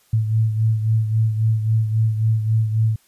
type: beating tone pair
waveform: sine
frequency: 110 / 113.7 Hz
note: A2 / A#2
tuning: 0 / -43 cents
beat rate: 3.7 Hz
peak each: -16 / -24 dBFS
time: 0.13-2.96 s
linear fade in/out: 5 ms
effects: white hiss -58 dBFS RMS until 3.07 s + resampled to 32000 Hz